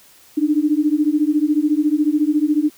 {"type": "beating tone pair", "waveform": "sine", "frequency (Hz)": [293.7, 307.7], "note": ["D4", "D#4"], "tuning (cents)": [0, -19], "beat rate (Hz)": 14, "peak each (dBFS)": -17, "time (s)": [0.37, 2.7], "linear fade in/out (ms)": 10, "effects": ["white hiss -49 dBFS RMS until 2.77 s"]}